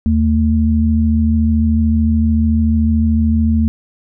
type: tone pair together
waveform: sine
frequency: 79 / 223.4 Hz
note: D#2 / A3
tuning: +27 / +27 cents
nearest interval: octave + tritone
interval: 1800 cents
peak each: -13 dBFS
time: 0.06-3.68 s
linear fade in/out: 0 ms
effects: none